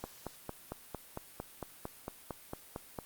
click train, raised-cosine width 1 ms, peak -24 dBFS, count 14, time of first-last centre 0.04-2.988 s, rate 4.41 Hz, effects white hiss -55 dBFS RMS until 3.05 s + Opus 48 kbps

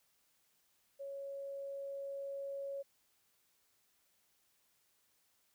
sine tone with level ramp, 554.4 Hz, C#5, in tune, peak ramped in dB -42 to -39 dBFS, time 0.99-2.83 s, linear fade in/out 20 ms, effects white hiss -75 dBFS RMS until 5.54 s

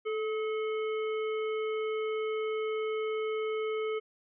harmonic tone with a mistuned harmonic, 435.8 Hz, A4, 17 cents flat, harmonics 1 / 3 / 5 / 7, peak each -30 / -41 / -43 / -49 dBFS, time 0.05-4 s, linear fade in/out 20 ms, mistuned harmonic 3, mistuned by -42 cents, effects none

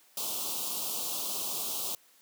white band-stop noise, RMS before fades -34 dBFS, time 0.17-1.95 s, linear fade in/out 2 ms, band 1200 to 2800 Hz, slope 48 dB/octave, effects white hiss -62 dBFS RMS until 2.21 s + high-pass 200 Hz 12 dB/octave

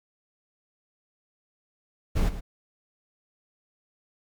brown noise with echo, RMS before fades -22 dBFS, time 2.15-2.3 s, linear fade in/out 20 ms, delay 110 ms, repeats 1, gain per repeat -12 dB, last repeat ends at 2.41 s, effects none

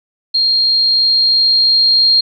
sine tone with level ramp, 4221 Hz, C8, 14 cents sharp, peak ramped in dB -10 to -7 dBFS, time 0.34-2.21 s, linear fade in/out 10 ms, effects none

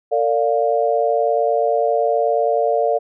sine tone cluster, 453.8 / 583 / 702 Hz, A#4 / D5 / F5, -47 / -13 / +9 cents, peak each -19 dBFS, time 0.11-2.99 s, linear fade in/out 20 ms, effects none

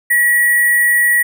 sine tone with sample-and-hold, 1919 Hz, A#6, 50 cents sharp, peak -9 dBFS, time 0.1-1.23 s, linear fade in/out 10 ms, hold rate 11025 Hz, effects none

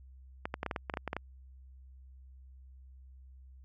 clicks, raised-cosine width 0.5 ms, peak -19 dBFS, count 12, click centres 0.455 / 0.541 / 0.631 / 0.663 / 0.712 / 0.762 / 0.898 / 0.939 / 0.972 / 1.077 / 1.131 / 1.166 s, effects added 65 Hz sine -51 dBFS peak until 3.64 s

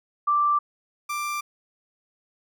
sine / 30% pulse tone pair in turn, 1174.7 / 1181.1 Hz, D6 / D6, 0 / +9 cents, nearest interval unison, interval 9 cents, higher second, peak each -18 / -24 dBFS, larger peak first, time 0.27-0.59 / 1.09-1.41 s, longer neither, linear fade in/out 10 ms, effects none

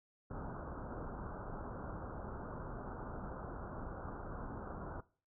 pink low-pass noise, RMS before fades -45 dBFS, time 0.3-5.01 s, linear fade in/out 10 ms, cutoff 1500 Hz, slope 96 dB/octave, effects noise-tail reverb RT60 0.4 s tail -20 dB re dry

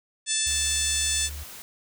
harmonic tone, 880 Hz, A5, in tune, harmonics 2 / 3 / 4 / 5 / 6 / 7 / 8 / 9 / 10, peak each -36 / -35 / -30 / -35 / -34 / -31 / -33 / -30 / -30 dBFS, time 0.26-1.3 s, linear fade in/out 50 ms
sine tone, 72.8 Hz, D2, 15 cents flat, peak -34 dBFS, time 0.46-1.44 s, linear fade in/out 10 ms
white noise, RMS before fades -42 dBFS, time 0.47-1.62 s, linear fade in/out 0 ms
effects none

